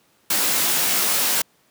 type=noise with comb filter; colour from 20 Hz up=white; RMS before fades=-20 dBFS; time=0.3-1.42 s; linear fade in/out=5 ms; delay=17 ms; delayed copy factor=-0.7; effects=pink hiss -60 dBFS RMS until 1.7 s + high-pass 150 Hz 12 dB/octave

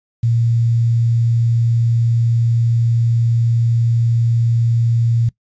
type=tone with quantisation; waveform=sine; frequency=116.54 Hz; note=A#2; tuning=in tune; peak=-12 dBFS; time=0.23-5.29 s; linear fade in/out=5 ms; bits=7; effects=noise-tail reverb RT60 0.1 s tail -21 dB re dry + resampled to 16000 Hz

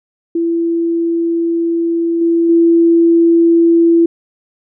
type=tone with level steps; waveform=sine; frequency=335.4 Hz; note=E4; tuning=30 cents sharp; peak=-12 / -9 / -6 dBFS; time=0.35-4.06 s; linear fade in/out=5 ms; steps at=2.21 / 2.49 s; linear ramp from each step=5 ms; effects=none

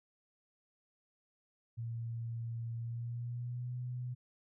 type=tone with pitch glide; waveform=sine; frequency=115.8 to 124.11 Hz; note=A#2 to B2; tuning=-11 to +9 cents; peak=-37 dBFS; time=1.77-4.15 s; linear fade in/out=20 ms; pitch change=+120 cents; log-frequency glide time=2.76-3.76 s; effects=none

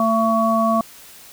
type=harmonic tone; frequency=224.5 Hz; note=A3; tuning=35 cents sharp; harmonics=1 / 3 / 5; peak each=-19 / -19 / -19 dBFS; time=0-0.81 s; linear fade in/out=2 ms; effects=white hiss -43 dBFS RMS until 1.32 s

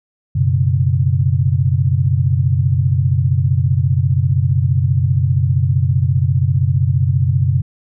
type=chord; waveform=sine; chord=F# suspended fourth; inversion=none; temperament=equal with one note detuned; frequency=92.82 / 123.47 / 138.59 Hz; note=F#2 / B2 / C#3; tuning=+6 / 0 / 0 cents; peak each=-16 dBFS; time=0.35-7.62 s; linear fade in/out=10 ms; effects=none

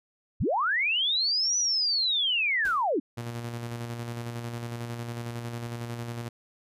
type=linear two-way sweep; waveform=sine; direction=up then down; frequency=38.32 to 5980 to 232.6 Hz; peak=-23 dBFS; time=0.4-3 s; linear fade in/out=10 ms; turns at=1.57 s
type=noise with exponential decay; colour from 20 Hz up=pink; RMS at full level=-41 dBFS; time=2.65-2.94 s; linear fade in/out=2 ms; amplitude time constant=62 ms
type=tone with tremolo; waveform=sawtooth; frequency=118.2 Hz; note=A#2; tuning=24 cents sharp; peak=-28 dBFS; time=3.17-6.29 s; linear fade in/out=10 ms; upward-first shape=square; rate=11 Hz; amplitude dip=35%
effects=resampled to 32000 Hz

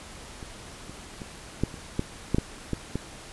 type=clicks; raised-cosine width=3 ms; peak=-26 / -29 / -24 / -10 / -26 / -12 / -9 / -10 / -14 / -15 dBFS; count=10; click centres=0.428 / 0.896 / 1.218 / 1.636 / 1.742 / 1.994 / 2.346 / 2.384 / 2.733 / 2.956 s; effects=pink hiss -44 dBFS RMS until 3.32 s + resampled to 24000 Hz

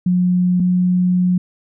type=tone pair in turn; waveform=sine; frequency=180 / 180.68 Hz; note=F#3 / F#3; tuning=-47 / -41 cents; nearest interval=unison; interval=6 cents; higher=second; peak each=-12 dBFS; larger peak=neither; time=0.06-0.6 / 0.6-1.38 s; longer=second; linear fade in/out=5 ms; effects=none

